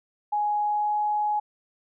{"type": "tone with pitch glide", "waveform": "sine", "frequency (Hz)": [834, 839.3], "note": ["G#5", "G#5"], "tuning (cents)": [7, 18], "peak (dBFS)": -22, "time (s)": [0.32, 1.4], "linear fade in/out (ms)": 10, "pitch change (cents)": 11, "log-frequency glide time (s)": [0.61, 0.97], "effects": []}